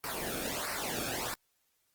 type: noise with flanger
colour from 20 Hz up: pink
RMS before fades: -36 dBFS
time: 0.04-1.34 s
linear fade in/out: 0 ms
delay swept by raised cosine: 0.29 to 1.03 ms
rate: 1.5 Hz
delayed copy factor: -0.8
effects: white hiss -75 dBFS RMS until 1.94 s + Opus 24 kbps